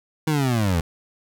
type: linear sweep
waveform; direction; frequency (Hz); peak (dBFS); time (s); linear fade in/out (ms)
25% pulse; down; 160 to 77.6; -15; 0.27-0.81; 5
effects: none